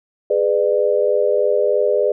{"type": "chord", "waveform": "sine", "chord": "G# diminished", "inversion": "none", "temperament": "just", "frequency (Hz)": [415.3, 498.4, 598], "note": ["G#4", "B4", "D5"], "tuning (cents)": [0, 16, 31], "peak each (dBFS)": -18, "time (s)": [0.3, 2.12], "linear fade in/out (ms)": 5, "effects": []}